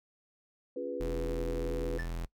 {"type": "chord", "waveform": "sine", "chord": "C# dominant seventh", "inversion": "none", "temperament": "equal with one note detuned", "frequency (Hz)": [277.2, 349.2, 411.5, 493.9], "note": ["C#4", "E#4", "G#4", "B4"], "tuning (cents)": [0, 0, -16, 0], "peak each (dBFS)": [-41, -41, -42, -36], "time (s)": [0.76, 1.98], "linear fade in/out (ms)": 5}
{"type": "tone", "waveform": "45% pulse", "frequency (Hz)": 42.08, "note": "E1", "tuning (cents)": 36, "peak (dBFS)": -34, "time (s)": [1, 2.26], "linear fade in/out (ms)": 10}
{"type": "tone with exponential decay", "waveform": "triangle", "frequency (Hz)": 1760, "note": "A6", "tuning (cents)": 0, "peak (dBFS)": -33, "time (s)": [1.99, 2.13], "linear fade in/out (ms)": 2, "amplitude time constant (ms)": 29}
{"effects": ["noise-tail reverb RT60 0.1 s tail -21 dB re dry"]}